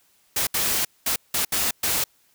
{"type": "noise bursts at uneven times", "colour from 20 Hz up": "white", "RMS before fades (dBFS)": -23, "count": 6, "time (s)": [[0.36, 0.47], [0.54, 0.85], [1.06, 1.16], [1.34, 1.45], [1.52, 1.71], [1.83, 2.04]], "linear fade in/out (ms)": 5, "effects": ["white hiss -62 dBFS RMS until 2.34 s"]}